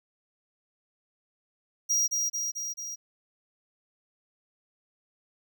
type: tone with echo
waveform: square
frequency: 5720 Hz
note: F8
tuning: 41 cents sharp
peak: -23 dBFS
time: 1.89-2.08 s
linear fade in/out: 20 ms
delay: 220 ms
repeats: 4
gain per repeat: -3 dB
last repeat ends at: 2.96 s
effects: none